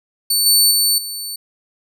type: tone with level steps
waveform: 20% pulse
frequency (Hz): 4500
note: C#8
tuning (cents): +25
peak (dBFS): -8 / -4 / -7 / -19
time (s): 0.3-1.36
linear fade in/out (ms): 5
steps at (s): 0.46 / 0.71 / 0.98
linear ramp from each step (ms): 2
effects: none

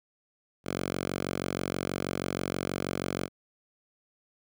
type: tone with high-pass filter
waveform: 5% pulse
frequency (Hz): 46.25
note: F#1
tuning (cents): 0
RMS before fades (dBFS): -33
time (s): 0.64-3.29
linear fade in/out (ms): 50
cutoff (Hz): 120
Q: 0.72
effects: none

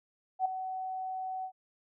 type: tone with ADSR envelope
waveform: sine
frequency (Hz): 752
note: F#5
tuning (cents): +28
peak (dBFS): -23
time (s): 0.39-1.52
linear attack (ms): 63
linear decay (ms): 6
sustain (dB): -11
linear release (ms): 79
effects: none

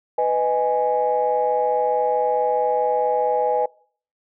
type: chord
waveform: sine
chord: G# minor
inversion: first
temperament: just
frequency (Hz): 498.4 / 623 / 830.6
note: B4 / D#5 / G#5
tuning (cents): +16 / +2 / 0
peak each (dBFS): -20 / -23 / -20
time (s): 0.18-3.66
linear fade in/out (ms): 5
effects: noise-tail reverb RT60 0.5 s tail -24 dB re dry + tanh soft clip ceiling -9 dBFS

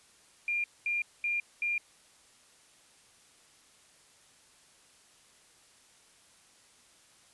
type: tone bursts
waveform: sine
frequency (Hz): 2400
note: D7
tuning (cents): +37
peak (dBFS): -28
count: 4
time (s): 0.48-1.78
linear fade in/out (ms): 2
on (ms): 160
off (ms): 220
effects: white hiss -61 dBFS RMS until 7.33 s + resampled to 24000 Hz

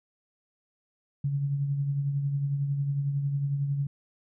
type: tone with tremolo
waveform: sine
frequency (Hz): 140.8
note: C#3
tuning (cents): +27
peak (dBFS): -23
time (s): 1.24-3.87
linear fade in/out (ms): 5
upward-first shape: triangle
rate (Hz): 11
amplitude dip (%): 50
effects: none

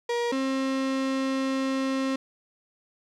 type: tone pair in turn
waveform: 35% pulse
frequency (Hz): 475.2 / 266.7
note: A#4 / C4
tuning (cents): +33 / +33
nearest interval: minor seventh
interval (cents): 1000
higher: first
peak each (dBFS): -23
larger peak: neither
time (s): 0.09-0.32 / 0.32-2.16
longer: second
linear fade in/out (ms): 5
effects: low-pass 6000 Hz 12 dB/octave + 10-bit

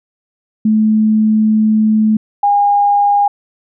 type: tone pair in turn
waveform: sine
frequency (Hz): 216.6 / 813.5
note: A3 / G#5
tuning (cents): -27 / -36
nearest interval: octave + major seventh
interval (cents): 2291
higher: second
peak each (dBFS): -8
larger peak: neither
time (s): 0.65-2.17 / 2.43-3.28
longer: first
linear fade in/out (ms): 5
effects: none

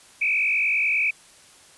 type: tone with frequency modulation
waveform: sine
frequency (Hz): 2416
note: D7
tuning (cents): +48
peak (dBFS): -19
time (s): 0.21-1.11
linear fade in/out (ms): 10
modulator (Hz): 49.6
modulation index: 3.1
effects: white hiss -51 dBFS RMS until 1.77 s + resampled to 24000 Hz

